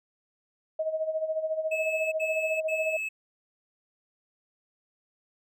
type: tone with tremolo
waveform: sine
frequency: 632 Hz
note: D#5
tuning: 27 cents sharp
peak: -24 dBFS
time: 0.79-2.97 s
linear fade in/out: 5 ms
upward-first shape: sine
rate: 14 Hz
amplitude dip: 70%
type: tone bursts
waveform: triangle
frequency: 2595 Hz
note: E7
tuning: 28 cents flat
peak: -28 dBFS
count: 3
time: 1.71-3.09 s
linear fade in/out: 10 ms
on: 410 ms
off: 75 ms
effects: none